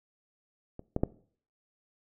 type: clicks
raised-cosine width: 2 ms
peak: -28 / -15 / -11 dBFS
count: 3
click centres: 0.794 / 0.964 / 1.035 s
effects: noise-tail reverb RT60 0.5 s tail -20 dB re dry